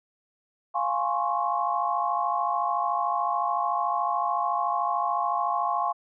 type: chord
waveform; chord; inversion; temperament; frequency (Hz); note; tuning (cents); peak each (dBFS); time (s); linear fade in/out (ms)
sine; Db major seventh; first; equal with one note detuned; 698.5 / 830.6 / 1055 / 1108.7; F5 / Ab5 / C6 / Db6; 0 / 0 / +14 / 0; -29; 0.74-5.93; 20
effects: none